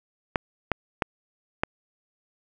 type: clicks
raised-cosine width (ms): 0.5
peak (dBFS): -7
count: 4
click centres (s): 0.358 / 0.717 / 1.022 / 1.635
effects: none